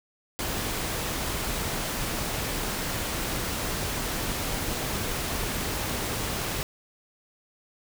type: noise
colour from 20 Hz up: pink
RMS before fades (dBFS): -30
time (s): 0.39-6.63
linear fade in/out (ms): 0
effects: none